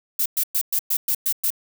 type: noise bursts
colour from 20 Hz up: violet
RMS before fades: -21 dBFS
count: 8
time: 0.19-1.504 s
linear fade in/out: 5 ms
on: 68 ms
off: 110 ms
effects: none